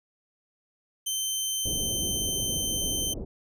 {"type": "tone", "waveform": "15% pulse", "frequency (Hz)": 3100, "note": "G7", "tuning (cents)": -20, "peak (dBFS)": -20, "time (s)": [1.06, 3.14], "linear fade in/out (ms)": 10}
{"type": "low-pass noise", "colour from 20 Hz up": "pink", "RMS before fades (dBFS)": -35, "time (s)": [1.65, 3.25], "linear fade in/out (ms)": 10, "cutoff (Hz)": 530, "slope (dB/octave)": 24}
{"effects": []}